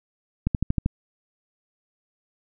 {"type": "click train", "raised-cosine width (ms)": 5, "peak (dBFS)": -9, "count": 6, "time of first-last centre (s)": [0.47, 0.861], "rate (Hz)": 12.8, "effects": []}